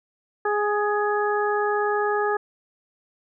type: harmonic tone with a mistuned harmonic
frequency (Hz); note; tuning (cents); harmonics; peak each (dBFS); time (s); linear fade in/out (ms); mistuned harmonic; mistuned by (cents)
415.3; G#4; 0; 1 / 2 / 3 / 4; -23 / -26 / -28 / -29; 0.45-2.37; 5; 4; +17
effects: none